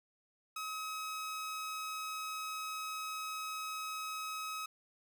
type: tone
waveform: sawtooth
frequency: 1275 Hz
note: D#6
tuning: 42 cents sharp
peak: -35 dBFS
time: 0.56-4.66 s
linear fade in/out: 5 ms
effects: none